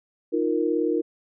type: chord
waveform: sine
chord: Eb suspended second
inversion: none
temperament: equal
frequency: 311.1 / 349.2 / 466.2 Hz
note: Eb4 / F4 / Bb4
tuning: 0 / 0 / 0 cents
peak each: -25 dBFS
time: 0.32-1.02 s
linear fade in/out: 20 ms
effects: none